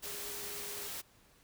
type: tone in noise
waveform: sine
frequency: 410 Hz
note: G#4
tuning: 22 cents flat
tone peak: -50 dBFS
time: 0.04-0.89 s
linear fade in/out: 20 ms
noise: white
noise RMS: -42 dBFS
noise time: 0.02-1.02 s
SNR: -11 dB
effects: pink hiss -65 dBFS RMS until 1.43 s